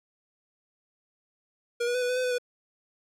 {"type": "tone with pitch steps", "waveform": "square", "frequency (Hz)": [476.2, 485.2, 501, 491.4, 501, 508, 499.5, 490.9], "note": ["A#4", "B4", "B4", "B4", "B4", "B4", "B4", "B4"], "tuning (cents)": [37, -31, 25, -9, 25, 49, 20, -10], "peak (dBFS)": -26, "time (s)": [1.8, 2.384], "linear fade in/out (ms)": 10, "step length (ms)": 73, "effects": ["low-pass 9000 Hz 12 dB/octave", "11-bit"]}